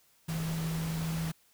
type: tone in noise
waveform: sine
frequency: 162.1 Hz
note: E3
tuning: 29 cents flat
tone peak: -31 dBFS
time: 0.28-1.32 s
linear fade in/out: 10 ms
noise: pink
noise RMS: -41 dBFS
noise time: 0.28-1.32 s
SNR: +7 dB
effects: white hiss -66 dBFS RMS until 1.53 s